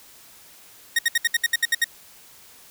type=tone bursts; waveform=sawtooth; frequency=1863 Hz; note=A#6; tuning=2 cents flat; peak=-13 dBFS; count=10; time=0.96-1.844 s; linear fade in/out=5 ms; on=29 ms; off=66 ms; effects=white hiss -49 dBFS RMS until 2.7 s